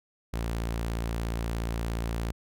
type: tone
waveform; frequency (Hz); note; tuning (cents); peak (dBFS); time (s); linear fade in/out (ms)
sawtooth; 57; A#1; -38; -25; 0.33-2.32; 10
effects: none